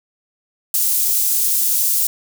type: high-pass noise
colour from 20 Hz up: white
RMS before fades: -17 dBFS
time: 0.74-2.07 s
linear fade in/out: 2 ms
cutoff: 7800 Hz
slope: 12 dB/octave
effects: none